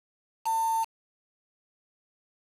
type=tone with quantisation; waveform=sine; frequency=899 Hz; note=A5; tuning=37 cents sharp; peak=-24 dBFS; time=0.45-0.85 s; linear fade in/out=20 ms; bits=6; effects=resampled to 32000 Hz